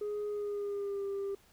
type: tone with pitch glide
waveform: sine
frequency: 416.4 to 396.4 Hz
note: G#4 to G4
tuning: +5 to +19 cents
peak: -31 dBFS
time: 0.01-1.35 s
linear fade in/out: 5 ms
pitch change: -86 cents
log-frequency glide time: 0.28-1.05 s
effects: tanh soft clip ceiling -32 dBFS + pink hiss -64 dBFS RMS until 1.52 s